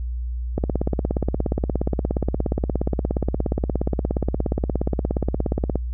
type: click train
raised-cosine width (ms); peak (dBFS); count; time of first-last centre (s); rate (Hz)
2; -8; 89; 0.58-5.756; 17
effects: added 60 Hz sine -24 dBFS peak until 5.93 s